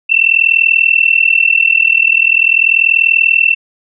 sine tone with amplitude modulation, 2689 Hz, E7, 34 cents sharp, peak -3 dBFS, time 0.09-3.55 s, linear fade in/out 20 ms, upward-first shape sine, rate 40.4 Hz, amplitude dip 90%, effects none

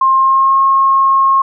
sine tone with pitch glide, 1062 to 1080.6 Hz, C6 to C#6, +25 to -44 cents, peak -7 dBFS, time 0.01-1.42 s, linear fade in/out 5 ms, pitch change +31 cents, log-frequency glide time 0.16-0.58 s, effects none

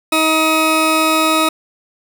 20% pulse tone pair together, 316.8 / 1267 Hz, D#4 / D#6, +31 / +31 cents, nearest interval 2 octaves, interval 2400 cents, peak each -10 dBFS, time 0.12-1.49 s, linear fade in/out 5 ms, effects none

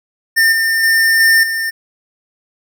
square tone with level steps, 1805 Hz, A6, 44 cents sharp, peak -9 / -13 / -10 / -8 / -17 dBFS, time 0.36-1.71 s, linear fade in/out 20 ms, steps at 0.52 / 0.83 / 1.2 / 1.43 s, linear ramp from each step 5 ms, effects none

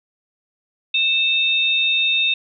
sine tone pair together, 2637 / 3669 Hz, E7 / A#7, 0 / -28 cents, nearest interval tritone, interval 572 cents, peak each -18 dBFS, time 0.94-2.34 s, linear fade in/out 5 ms, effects none

